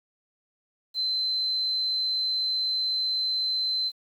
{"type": "tone", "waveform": "sine", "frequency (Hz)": 4074, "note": "C8", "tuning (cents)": -47, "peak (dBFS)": -24, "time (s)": [0.94, 3.92], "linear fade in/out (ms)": 50, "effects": ["9-bit"]}